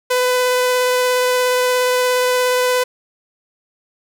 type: tone with vibrato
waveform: sawtooth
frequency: 501 Hz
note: B4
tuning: 25 cents sharp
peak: -10 dBFS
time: 0.1-2.84 s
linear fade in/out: 10 ms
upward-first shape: triangle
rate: 17 Hz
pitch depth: 10 cents each way
effects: none